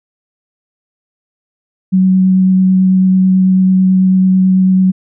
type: tone with vibrato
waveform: sine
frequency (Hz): 187.2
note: F#3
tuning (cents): +20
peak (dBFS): -6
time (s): 1.92-4.92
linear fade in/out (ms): 20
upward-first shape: sine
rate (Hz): 9.1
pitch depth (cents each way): 9
effects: none